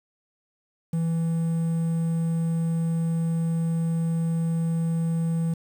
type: tone with quantisation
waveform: triangle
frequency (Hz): 165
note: E3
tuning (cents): +2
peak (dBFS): -20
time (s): 0.93-5.54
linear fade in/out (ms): 5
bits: 8
effects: none